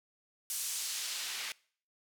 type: noise with band-pass filter sweep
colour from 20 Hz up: white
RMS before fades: -38 dBFS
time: 0.5-1.52 s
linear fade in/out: 0 ms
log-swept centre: 8800 to 2500 Hz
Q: 0.82
effects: noise-tail reverb RT60 0.5 s tail -23 dB re dry